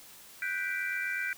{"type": "chord", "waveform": "sine", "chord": "G major seventh", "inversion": "third", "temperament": "equal", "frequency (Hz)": [1480, 1568, 1975.5, 2349], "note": ["F#6", "G6", "B6", "D7"], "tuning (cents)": [0, 0, 0, 0], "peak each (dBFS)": [-37, -35, -37, -36], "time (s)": [0.42, 1.33], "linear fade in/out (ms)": 2, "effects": ["white hiss -52 dBFS RMS until 1.37 s"]}